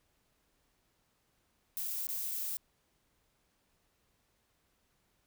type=noise with dropouts; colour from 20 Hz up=violet; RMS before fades=-37 dBFS; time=1.77-2.57 s; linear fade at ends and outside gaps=0 ms; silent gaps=1.876-1.88 / 2.07-2.089 / 2.313-2.317 s; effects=pink hiss -75 dBFS RMS until 5.26 s